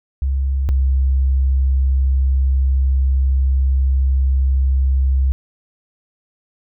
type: tone pair in turn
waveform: sine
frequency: 67.4 / 66.4 Hz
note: C#2 / C2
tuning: -48 / +26 cents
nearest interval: unison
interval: 26 cents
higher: first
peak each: -15 / -12 dBFS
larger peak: second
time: 0.22-0.69 / 0.69-5.32 s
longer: second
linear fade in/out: 0 ms
effects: none